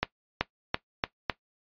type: accelerating click train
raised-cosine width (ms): 0.3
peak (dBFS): -8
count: 5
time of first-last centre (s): 0.03-1.298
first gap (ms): 380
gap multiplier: 0.88
effects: noise-tail reverb RT60 0.1 s tail -17 dB re dry + resampled to 11025 Hz